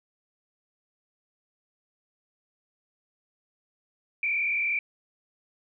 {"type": "tone with frequency modulation", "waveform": "sine", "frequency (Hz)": 2349, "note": "D7", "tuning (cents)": 0, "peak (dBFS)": -24, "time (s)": [4.23, 4.79], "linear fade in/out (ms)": 2, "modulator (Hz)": 39.1, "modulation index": 2, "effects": []}